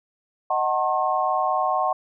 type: chord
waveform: sine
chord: D# diminished seventh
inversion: none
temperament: just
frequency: 622.3 / 746.7 / 896 / 1075.3 Hz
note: D#5 / F#5 / A5 / C6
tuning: 0 / +16 / +31 / +47 cents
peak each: -27 / -23 / -29 / -24 dBFS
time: 0.5-1.93 s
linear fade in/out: 5 ms
effects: none